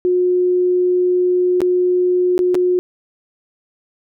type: tone with dropouts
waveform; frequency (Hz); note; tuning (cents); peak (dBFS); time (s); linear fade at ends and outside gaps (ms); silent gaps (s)
sine; 361; F#4; -43; -12; 0.05-2.79; 0; 1.605-1.617 / 2.379-2.391 / 2.545-2.552
effects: none